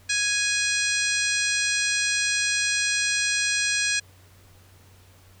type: harmonic tone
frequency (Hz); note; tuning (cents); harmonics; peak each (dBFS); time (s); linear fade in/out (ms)
830; G#5; -1; 2 / 3 / 4 / 5 / 6 / 7 / 8 / 9 / 10; -27 / -27 / -33 / -30 / -34 / -30 / -37 / -33 / -34; 0.09-4; 10
effects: added 93 Hz sine -52 dBFS peak until 5.4 s + pink hiss -56 dBFS RMS until 5.4 s